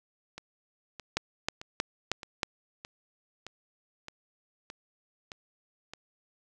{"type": "two click trains", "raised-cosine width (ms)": 0.2, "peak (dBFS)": [-10, -24], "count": [5, 10], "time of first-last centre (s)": [[1.17, 2.432], [0.38, 5.936]], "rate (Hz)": [3.17, 1.62], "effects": []}